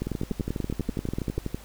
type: two click trains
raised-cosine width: 3 ms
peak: -16 / -15 dBFS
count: 19 / 15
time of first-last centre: 0.07-1.545 / 0.02-1.379 s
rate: 12.2 / 10.3 Hz
effects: added 50 Hz sine -44 dBFS peak until 1.64 s + pink hiss -49 dBFS RMS until 1.64 s